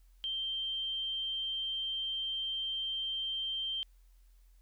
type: tone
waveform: sine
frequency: 3145 Hz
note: G7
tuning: 5 cents sharp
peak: -33 dBFS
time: 0.24-3.83 s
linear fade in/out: 0 ms
effects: added 43 Hz sine -58 dBFS peak until 4.61 s + white hiss -75 dBFS RMS until 4.61 s